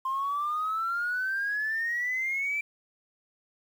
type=exponential sweep; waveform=sine; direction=up; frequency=1046.5 to 2346 Hz; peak=-26 dBFS; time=0.05-2.61 s; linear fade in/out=5 ms; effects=tanh soft clip ceiling -22 dBFS + 9-bit